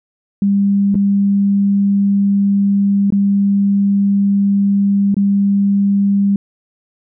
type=tone with dropouts; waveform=sine; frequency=199.5 Hz; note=G3; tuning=31 cents sharp; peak=-10 dBFS; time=0.42-6.36 s; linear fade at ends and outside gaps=2 ms; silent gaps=0.945-0.953 / 3.104-3.123 / 5.144-5.167 s; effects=none